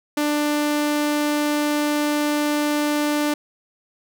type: tone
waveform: sawtooth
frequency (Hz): 296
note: D4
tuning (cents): +14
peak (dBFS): -15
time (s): 0.17-3.34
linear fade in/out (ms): 5
effects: none